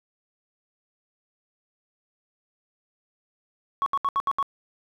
sine tone bursts, 1108.7 Hz, C#6, in tune, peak -19 dBFS, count 6, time 3.82-4.427 s, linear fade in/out 0 ms, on 42 ms, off 71 ms, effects tanh soft clip ceiling -18 dBFS + 10-bit

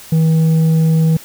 triangle tone with tanh clipping, 160.7 Hz, E3, 44 cents flat, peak -10 dBFS, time 0.12-1.17 s, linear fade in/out 5 ms, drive 9 dB, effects white hiss -37 dBFS RMS until 1.24 s

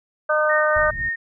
harmonic tone, 305.2 Hz, D#4, 33 cents flat, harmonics 2 / 3 / 4 / 5, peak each -19 / -30 / -22 / -22 dBFS, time 0.29-0.91 s, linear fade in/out 10 ms
sine tone with tremolo, 1842 Hz, A#6, 21 cents flat, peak -20 dBFS, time 0.49-1.16 s, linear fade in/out 10 ms, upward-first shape sine, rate 3.9 Hz, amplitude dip 65%
pink low-pass noise, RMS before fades -33 dBFS, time 0.76-1.09 s, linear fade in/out 2 ms, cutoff 110 Hz, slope 12 dB/octave
effects none

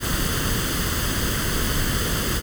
pink noise with comb filter, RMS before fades -23 dBFS, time 0-2.42 s, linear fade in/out 50 ms, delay 0.63 ms, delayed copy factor +0.65, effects none

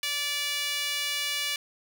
sawtooth tone with high-pass filter, 580 Hz, D5, 22 cents flat, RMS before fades -30 dBFS, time 0.03-1.56 s, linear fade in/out 2 ms, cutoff 2700 Hz, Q 1.8, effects none

